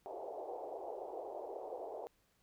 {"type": "band-pass noise", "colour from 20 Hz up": "white", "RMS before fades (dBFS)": -45, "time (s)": [0.06, 2.07], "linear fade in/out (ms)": 0, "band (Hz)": [370, 790], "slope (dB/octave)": 48, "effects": ["pink hiss -75 dBFS RMS until 2.42 s"]}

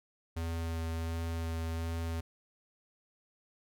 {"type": "tone with vibrato", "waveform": "square", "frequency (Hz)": 82.41, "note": "E2", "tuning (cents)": 0, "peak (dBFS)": -34, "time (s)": [0.36, 2.21], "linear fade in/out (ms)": 10, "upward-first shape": "sine", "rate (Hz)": 1.4, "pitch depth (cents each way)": 12, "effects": []}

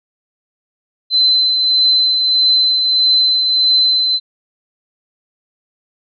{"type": "tone with tremolo", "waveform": "sine", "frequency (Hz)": 4057, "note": "B7", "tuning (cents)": 46, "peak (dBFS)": -8, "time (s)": [1.1, 4.2], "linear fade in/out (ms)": 50, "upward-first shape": "triangle", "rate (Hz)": 1.6, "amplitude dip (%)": 40, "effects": []}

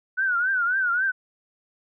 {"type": "tone with vibrato", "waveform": "sine", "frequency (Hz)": 1480, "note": "F#6", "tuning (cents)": 0, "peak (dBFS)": -20, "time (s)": [0.17, 1.12], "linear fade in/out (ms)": 20, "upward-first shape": "triangle", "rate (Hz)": 3.7, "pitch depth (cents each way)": 140, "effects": []}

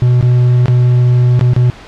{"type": "tone with dropouts", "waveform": "triangle", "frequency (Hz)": 123.47, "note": "B2", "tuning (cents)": 0, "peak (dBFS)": -4, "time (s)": [0.02, 1.7], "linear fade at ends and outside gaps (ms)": 0, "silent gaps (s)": [[0.211, 0.226], [0.658, 0.682], [1.394, 1.411], [1.534, 1.564]], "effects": ["pink hiss -34 dBFS RMS until 1.87 s", "low-pass 4000 Hz 12 dB/octave"]}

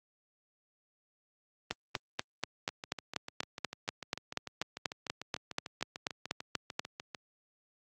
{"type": "two click trains", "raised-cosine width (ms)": 0.2, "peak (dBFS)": [-23, -14], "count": [31, 22], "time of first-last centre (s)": [[2.69, 7.148], [1.71, 6.795]], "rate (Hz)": [6.73, 4.13], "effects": ["high-pass 100 Hz 12 dB/octave", "Opus 32 kbps"]}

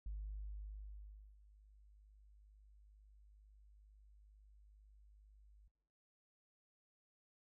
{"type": "tone with ADSR envelope", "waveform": "sine", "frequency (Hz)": 51.1, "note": "G#1", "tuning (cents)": -27, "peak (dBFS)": -40, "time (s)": [0.06, 5.68], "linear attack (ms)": 3, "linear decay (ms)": 1300, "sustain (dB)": -21, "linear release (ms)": 4, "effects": ["noise-tail reverb RT60 1.0 s tail -21 dB re dry", "tanh soft clip ceiling -38 dBFS"]}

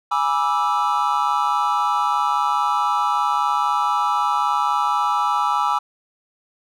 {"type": "chord", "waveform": "triangle", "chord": "E dominant seventh", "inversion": "first", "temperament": "equal with one note detuned", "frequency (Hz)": [830.6, 975.3, 1174.7, 1318.5], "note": ["G#5", "B5", "D6", "E6"], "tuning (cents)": [0, -22, 0, 0], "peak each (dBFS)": -21, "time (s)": [0.11, 5.79], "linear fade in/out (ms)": 10, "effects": []}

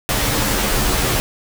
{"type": "noise with comb filter", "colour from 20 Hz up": "pink", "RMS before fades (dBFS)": -18, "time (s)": [0.09, 1.2], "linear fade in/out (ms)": 0, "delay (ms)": 12, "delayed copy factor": -0.85, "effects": []}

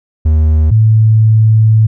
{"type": "tone pair in turn", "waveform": ["triangle", "sine"], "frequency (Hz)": [77.78, 109.93], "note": ["D#2", "A2"], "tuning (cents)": [0, -1], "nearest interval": "tritone", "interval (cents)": 599, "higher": "second", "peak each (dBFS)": -4, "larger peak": "neither", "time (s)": [[0.25, 0.71], [0.71, 1.87]], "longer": "second", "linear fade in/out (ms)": 10, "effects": []}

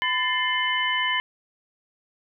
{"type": "tone cluster", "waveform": "sine", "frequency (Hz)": [1008, 1768, 2103, 3010], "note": ["B5", "A6", "C7", "F#7"], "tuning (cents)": [35, 8, 8, 29], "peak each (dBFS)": -27, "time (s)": [0.02, 1.2], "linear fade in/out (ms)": 0, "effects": []}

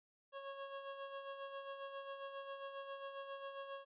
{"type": "tone with tremolo", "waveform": "25% pulse", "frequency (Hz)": 550, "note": "C#5", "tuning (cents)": -14, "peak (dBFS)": -40, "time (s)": [0.32, 3.85], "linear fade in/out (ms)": 50, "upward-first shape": "sine", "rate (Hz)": 7.4, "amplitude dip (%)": 50, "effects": ["resampled to 8000 Hz"]}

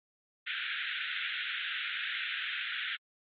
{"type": "band-pass noise", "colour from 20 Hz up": "pink", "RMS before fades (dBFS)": -36, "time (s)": [0.46, 2.97], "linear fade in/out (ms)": 20, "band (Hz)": [1400, 3700], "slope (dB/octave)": 96, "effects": ["MP3 32 kbps"]}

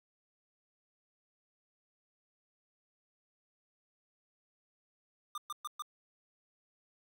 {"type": "tone bursts", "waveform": "square", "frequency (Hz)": 1200, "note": "D6", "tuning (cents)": 37, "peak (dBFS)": -38, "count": 4, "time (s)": [5.35, 5.822], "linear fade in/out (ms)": 2, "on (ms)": 28, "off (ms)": 120, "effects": []}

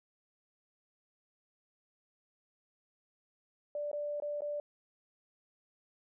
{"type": "tone with dropouts", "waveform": "sine", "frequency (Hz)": 587.3, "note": "D5", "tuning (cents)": 0, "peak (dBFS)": -34, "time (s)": [3.75, 4.6], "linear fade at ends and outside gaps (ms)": 2, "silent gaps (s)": [[3.915, 3.93], [4.201, 4.222], [4.407, 4.419]], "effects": []}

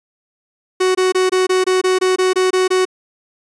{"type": "tone bursts", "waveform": "45% pulse", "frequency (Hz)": 371.6, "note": "F#4", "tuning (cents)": 7, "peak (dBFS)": -12, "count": 12, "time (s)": [0.8, 2.853], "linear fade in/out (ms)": 10, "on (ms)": 150, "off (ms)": 23, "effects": ["resampled to 22050 Hz"]}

